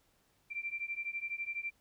sine beating tone pair, 2349 / 2361 Hz, D7 / D7, 0 / +9 cents, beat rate 12 Hz, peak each -40 / -39 dBFS, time 0.5-1.71 s, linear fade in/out 20 ms, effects pink hiss -72 dBFS RMS until 1.8 s

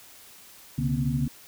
sine tone cluster, 69.4 / 129.9 / 143.2 / 237.8 / 262 Hz, C#2 / C3 / D3 / A#3 / C4, +3 / -12 / -43 / +35 / +2 cents, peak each -35 / -31 / -26 / -29 / -35 dBFS, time 0.78-1.28 s, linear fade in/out 5 ms, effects white hiss -50 dBFS RMS until 1.47 s

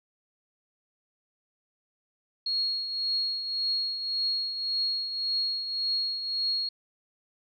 sine tone with tremolo, 4300 Hz, C8, 47 cents sharp, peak -24 dBFS, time 2.46-6.69 s, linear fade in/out 5 ms, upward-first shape triangle, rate 1.8 Hz, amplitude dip 60%, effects none

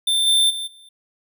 square tone with level steps, 3566 Hz, A7, 22 cents sharp, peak -17 / -14 / -26 / -45 dBFS, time 0.07-0.89 s, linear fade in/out 5 ms, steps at 0.26 / 0.49 / 0.66 s, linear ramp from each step 20 ms, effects none

